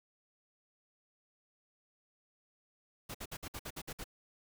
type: noise bursts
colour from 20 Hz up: pink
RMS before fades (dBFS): -43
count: 9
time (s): 3.09-4.042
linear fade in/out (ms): 10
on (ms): 56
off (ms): 56
effects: none